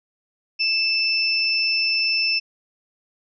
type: tone pair together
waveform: sine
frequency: 2637 / 5315 Hz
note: E7 / E8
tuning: 0 / +13 cents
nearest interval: octave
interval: 1213 cents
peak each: -21 dBFS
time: 0.59-2.4 s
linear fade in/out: 20 ms
effects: none